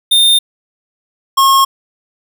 square tone pair in turn, 3630 / 1083 Hz, A#7 / C#6, -47 / -41 cents, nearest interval octave + major sixth, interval 2094 cents, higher first, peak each -7 dBFS, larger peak neither, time 0.11-0.39 / 1.37-1.65 s, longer neither, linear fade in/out 10 ms, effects none

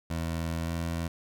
20% pulse tone with pitch glide, 82.41 to 83.61 Hz, E2 to E2, 0 to +25 cents, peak -25 dBFS, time 0.1-1.08 s, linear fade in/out 5 ms, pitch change +25 cents, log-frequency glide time 0.62-0.7 s, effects none

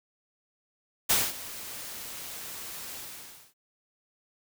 white noise with ADSR envelope, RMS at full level -22 dBFS, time 1.09-3.54 s, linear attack 15 ms, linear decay 220 ms, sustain -18 dB, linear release 590 ms, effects none

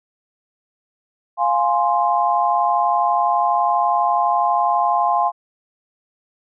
sine chord, F minor, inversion none, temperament equal, 698.5 / 830.6 / 1046.5 Hz, F5 / Ab5 / C6, 0 / 0 / 0 cents, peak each -19 dBFS, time 1.37-5.32 s, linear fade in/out 50 ms, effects none

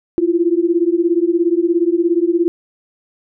sine beating tone pair, 333.7 / 350.7 Hz, E4 / F4, +21 / +7 cents, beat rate 17 Hz, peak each -15 dBFS, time 0.18-2.48 s, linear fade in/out 0 ms, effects none

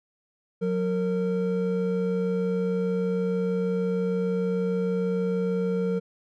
triangle tone pair together, 182.2 / 460.1 Hz, F#3 / A#4, -26 / -23 cents, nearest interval octave + major third, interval 1603 cents, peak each -24 dBFS, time 0.61-6 s, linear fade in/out 20 ms, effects none

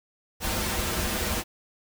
pink noise with comb filter, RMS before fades -28 dBFS, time 0.4-1.44 s, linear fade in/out 50 ms, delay 7.1 ms, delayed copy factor -0.85, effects none

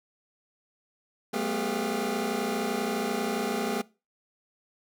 25% pulse tone cluster, 189.3 / 216.8 / 247.1 / 401.1 / 704 Hz, F#3 / A3 / B3 / G4 / F5, +40 / -25 / +1 / +40 / +14 cents, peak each -35 / -28 / -30 / -29 / -35 dBFS, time 1.33-3.82 s, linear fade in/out 10 ms, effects noise-tail reverb RT60 0.3 s tail -22 dB re dry

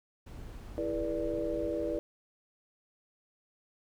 brown noise, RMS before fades -44 dBFS, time 0.26-1.99 s, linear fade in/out 10 ms
sine chord, E dominant seventh, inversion none, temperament equal with one note detuned, 329.6 / 415.3 / 482 / 587.3 Hz, E4 / G#4 / B4 / D5, 0 / 0 / -42 / 0 cents, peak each -35 / -41 / -36 / -35 dBFS, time 0.78-1.99 s, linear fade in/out 0 ms
effects none

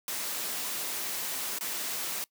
white noise with dropouts, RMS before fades -34 dBFS, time 0.08-2.24 s, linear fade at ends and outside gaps 1 ms, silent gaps 1.586-1.609 s, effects noise-tail reverb RT60 0.1 s tail -22 dB re dry + high-pass 200 Hz 12 dB/octave

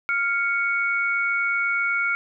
sine tone pair together, 1396.9 / 2223 Hz, F6 / C#7, 0 / +4 cents, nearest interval minor sixth, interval 804 cents, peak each -23 dBFS, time 0.09-2.15 s, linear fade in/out 0 ms, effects none

